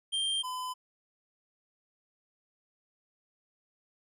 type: tone pair in turn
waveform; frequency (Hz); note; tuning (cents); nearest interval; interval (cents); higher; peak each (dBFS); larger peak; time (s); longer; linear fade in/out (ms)
square; 3175 / 1011.1; G7 / B5; +21 / +40; octave + minor sixth; 1981; first; -29 / -35; first; 0.12-0.43 / 0.43-0.74; neither; 20
effects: resampled to 32000 Hz